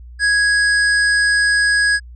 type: tone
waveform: square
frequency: 1660 Hz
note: G#6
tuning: 1 cent flat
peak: -13 dBFS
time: 0.19-2 s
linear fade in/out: 50 ms
effects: added 60 Hz sine -34 dBFS peak until 2.15 s + resampled to 22050 Hz